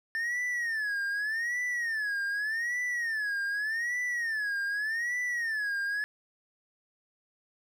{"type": "tone with vibrato", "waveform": "triangle", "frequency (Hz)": 1783, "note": "A6", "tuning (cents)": 22, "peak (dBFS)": -27, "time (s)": [0.15, 6.04], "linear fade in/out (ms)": 0, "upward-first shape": "sine", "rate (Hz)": 0.84, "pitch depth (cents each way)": 180, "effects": []}